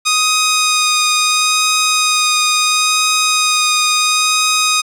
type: tone with vibrato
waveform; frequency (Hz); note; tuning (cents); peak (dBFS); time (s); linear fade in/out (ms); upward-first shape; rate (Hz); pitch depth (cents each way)
10% pulse; 1244.5; D#6; 0; -3; 0.05-4.82; 20; sine; 0.73; 13
effects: resampled to 32000 Hz